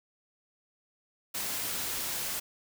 white noise, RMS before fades -34 dBFS, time 1.34-2.4 s, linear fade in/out 10 ms, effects none

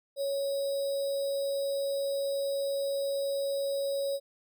sine tone with sample-and-hold, 554.4 Hz, C#5, in tune, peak -28 dBFS, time 0.16-4.2 s, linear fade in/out 50 ms, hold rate 4410 Hz, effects none

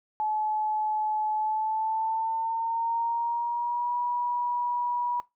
sine tone with pitch glide, 858 to 968.7 Hz, A5 to B5, -44 to -34 cents, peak -25 dBFS, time 0.2-5.2 s, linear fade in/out 0 ms, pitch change +210 cents, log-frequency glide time 1.34-3.95 s, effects noise-tail reverb RT60 0.2 s tail -20 dB re dry

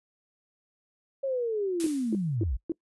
sine linear sweep, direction down, 553 to 46.22 Hz, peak -26 dBFS, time 1.23-2.57 s, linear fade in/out 10 ms
blue noise with exponential decay, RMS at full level -32 dBFS, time 1.8-2.36 s, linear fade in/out 0 ms, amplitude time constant 120 ms
sine tone bursts, 329.6 Hz, E4, in tune, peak -25 dBFS, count 4, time 1.84-2.72 s, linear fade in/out 2 ms, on 25 ms, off 260 ms
effects noise-tail reverb RT60 0.1 s tail -23 dB re dry + resampled to 24000 Hz

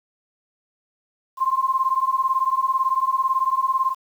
sine beating tone pair, 1046.5 / 1064.5 Hz, C6 / C6, 0 / +30 cents, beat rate 18 Hz, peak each -21 dBFS, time 1.37-3.95 s, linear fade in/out 50 ms, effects 8-bit

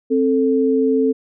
sine tone pair together, 264.2 / 441.6 Hz, C4 / A4, +17 / +6 cents, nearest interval major sixth, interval 889 cents, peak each -16 dBFS, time 0.1-1.13 s, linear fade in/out 20 ms, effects none

